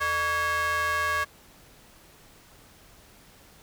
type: ring-modulated tone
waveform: square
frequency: 261.6 Hz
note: C4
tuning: in tune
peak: -22 dBFS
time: 0-1.25 s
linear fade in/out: 20 ms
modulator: 1390 Hz
effects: pink hiss -54 dBFS RMS until 3.62 s